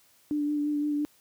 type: tone with vibrato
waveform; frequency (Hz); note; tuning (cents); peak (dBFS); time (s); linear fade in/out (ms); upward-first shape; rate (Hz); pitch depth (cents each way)
sine; 294.7; D4; +6; -25; 0.31-1.05; 0; sine; 5.8; 19
effects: white hiss -62 dBFS RMS until 1.2 s + high-pass 60 Hz 12 dB/octave